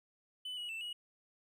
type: tone with pitch steps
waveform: triangle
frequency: 3003 / 2914 / 2665 / 2907 Hz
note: F#7 / F#7 / E7 / F#7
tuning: +25 / -27 / +18 / -31 cents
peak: -38 dBFS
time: 0.45-0.93 s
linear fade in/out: 5 ms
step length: 120 ms
effects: none